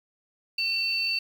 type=tone pair together; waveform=sine; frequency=2703 / 4546 Hz; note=E7 / C#8; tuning=+43 / +43 cents; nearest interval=major sixth; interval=900 cents; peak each=-27 dBFS; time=0.58-1.19 s; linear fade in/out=5 ms; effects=8-bit